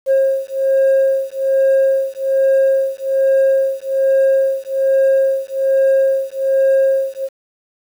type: beating tone pair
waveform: sine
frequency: 537 / 538.2 Hz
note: C5 / C5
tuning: +45 / +49 cents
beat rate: 1.2 Hz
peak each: -13 dBFS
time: 0.06-7.29 s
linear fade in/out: 50 ms
effects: tanh soft clip ceiling -8 dBFS + 7-bit